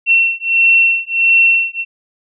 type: beating tone pair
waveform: sine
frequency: 2711 / 2712.5 Hz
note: E7 / E7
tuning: +48 / +49 cents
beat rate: 1.5 Hz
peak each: -12 dBFS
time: 0.06-1.85 s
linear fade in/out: 50 ms
effects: none